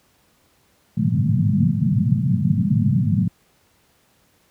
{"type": "band-pass noise", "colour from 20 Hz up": "pink", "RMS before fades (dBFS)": -18, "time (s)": [0.97, 3.28], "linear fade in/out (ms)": 5, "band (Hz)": [100, 230], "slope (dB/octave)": 96, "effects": ["pink hiss -60 dBFS RMS until 4.5 s", "high-pass 60 Hz 12 dB/octave"]}